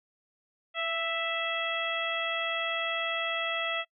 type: harmonic tone with a mistuned harmonic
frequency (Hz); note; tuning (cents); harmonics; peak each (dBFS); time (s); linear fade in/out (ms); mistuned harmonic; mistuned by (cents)
659.3; E5; 0; 1 / 2 / 3 / 4 / 5; -35 / -35 / -35 / -35 / -35; 0.74-3.85; 50; 1; +19
effects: noise-tail reverb RT60 0.1 s tail -25 dB re dry